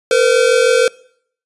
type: tone pair together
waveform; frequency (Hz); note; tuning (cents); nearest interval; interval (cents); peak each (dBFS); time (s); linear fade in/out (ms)
square; 461.6 / 508; A#4 / B4; -17 / +49; major second; 166; -13; 0.11-0.88; 2
effects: noise-tail reverb RT60 0.6 s tail -22 dB re dry + resampled to 24000 Hz